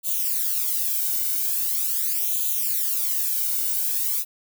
violet noise with flanger, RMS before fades -24 dBFS, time 0.03-4.25 s, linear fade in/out 50 ms, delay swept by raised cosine 0.28 to 1.38 ms, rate 0.42 Hz, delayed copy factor +1, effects none

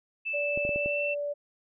sine tone with pitch glide, 2637 to 2678 Hz, E7 to E7, 0 to +27 cents, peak -29 dBFS, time 0.25-1.15 s, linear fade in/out 20 ms, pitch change +27 cents, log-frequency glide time 0.71-1.02 s
sine tone, 580 Hz, D5, 22 cents flat, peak -29 dBFS, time 0.33-1.34 s, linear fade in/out 20 ms
clicks, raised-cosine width 2 ms, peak -23 dBFS, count 5, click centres 0.575 / 0.651 / 0.692 / 0.76 / 0.86 s
effects none

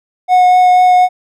triangle tone with vibrato, 729 Hz, F#5, 26 cents flat, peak -3 dBFS, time 0.28-1.09 s, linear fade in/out 50 ms, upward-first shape triangle, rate 4.1 Hz, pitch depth 10 cents each way, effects none

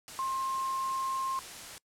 sine tone in noise, 1062 Hz, C6, 25 cents sharp, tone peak -30 dBFS, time 0.19-1.39 s, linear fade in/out 0 ms, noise white, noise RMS -44 dBFS, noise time 0.08-1.78 s, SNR +11 dB, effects noise-tail reverb RT60 0.1 s tail -24 dB re dry + low-pass 10000 Hz 12 dB/octave

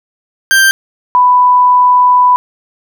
40% pulse / sine tone pair in turn, 1576 / 992.8 Hz, G6 / B5, +9 / +9 cents, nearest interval minor sixth, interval 800 cents, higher first, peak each -4 dBFS, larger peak neither, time 0.51-0.71 / 1.15-2.36 s, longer second, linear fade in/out 0 ms, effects none

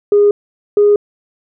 sine tone pair in turn, 410.4 / 412.5 Hz, G#4 / G#4, -21 / -12 cents, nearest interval unison, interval 9 cents, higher second, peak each -5 dBFS, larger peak neither, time 0.12-0.31 / 0.77-0.96 s, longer neither, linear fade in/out 2 ms, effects tanh soft clip ceiling -2 dBFS

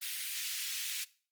pink high-pass noise, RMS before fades -38 dBFS, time 0.01-1.05 s, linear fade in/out 20 ms, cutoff 2200 Hz, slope 24 dB/octave, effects noise-tail reverb RT60 0.4 s tail -19 dB re dry + Opus 32 kbps

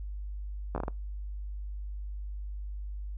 slowing click train, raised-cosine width 1 ms, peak -19 dBFS, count 6, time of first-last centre 0.75-0.881 s, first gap 12 ms, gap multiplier 1.4, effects noise-tail reverb RT60 0.2 s tail -24 dB re dry + added 50 Hz sine -35 dBFS peak until 3.17 s

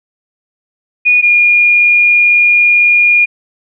sine tone pair in turn, 2458 / 2426 Hz, D#7 / D#7, -22 / -44 cents, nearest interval unison, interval 22 cents, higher first, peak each -5 dBFS, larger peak neither, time 1.05-1.22 / 1.22-3.26 s, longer second, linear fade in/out 20 ms, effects none

